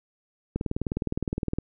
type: click train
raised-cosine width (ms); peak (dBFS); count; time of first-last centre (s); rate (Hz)
3; -14; 21; 0.56-1.586; 19.5
effects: none